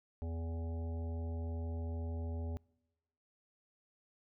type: harmonic tone with a mistuned harmonic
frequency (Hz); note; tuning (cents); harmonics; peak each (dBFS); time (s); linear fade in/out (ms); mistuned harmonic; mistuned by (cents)
82.41; E2; 0; 1 / 3 / 5 / 7 / 9 / 10; -37 / -47 / -51 / -53 / -59 / -60; 0.22-2.57; 0; 5; +18
effects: noise-tail reverb RT60 1.0 s tail -26 dB re dry